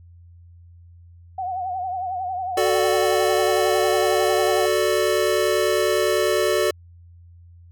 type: tone with vibrato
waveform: sine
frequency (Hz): 740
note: F#5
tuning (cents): 0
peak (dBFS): -24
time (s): 1.38-4.66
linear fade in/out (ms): 5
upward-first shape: triangle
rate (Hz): 11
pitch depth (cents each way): 86
type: chord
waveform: square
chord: D major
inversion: first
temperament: equal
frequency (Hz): 370 / 440 / 587.3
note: F#4 / A4 / D5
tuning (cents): 0 / 0 / 0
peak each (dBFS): -23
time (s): 2.57-6.71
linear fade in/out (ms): 5
effects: added 86 Hz sine -44 dBFS peak until 7.71 s